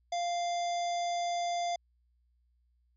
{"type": "harmonic tone", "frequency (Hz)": 696, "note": "F5", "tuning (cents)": -6, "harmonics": [1, 3, 5, 7, 9, 10], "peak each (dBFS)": [-30, -45, -44, -47, -48, -53], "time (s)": [0.12, 1.76], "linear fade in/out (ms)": 5, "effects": ["added 60 Hz sine -68 dBFS peak until 2.96 s"]}